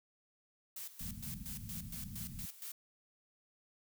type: noise with tremolo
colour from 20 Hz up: blue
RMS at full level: -45 dBFS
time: 0.76-2.72 s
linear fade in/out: 5 ms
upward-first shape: square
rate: 4.3 Hz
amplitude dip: 75%
type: low-pass noise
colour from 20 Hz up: white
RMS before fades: -47 dBFS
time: 1-2.46 s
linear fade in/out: 10 ms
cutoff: 220 Hz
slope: 48 dB/octave
effects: none